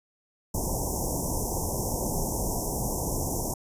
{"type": "band-stop noise", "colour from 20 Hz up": "pink", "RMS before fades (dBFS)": -29, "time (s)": [0.54, 3.54], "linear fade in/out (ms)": 5, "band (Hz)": [980, 5500], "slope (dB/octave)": 96, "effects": ["resampled to 32000 Hz"]}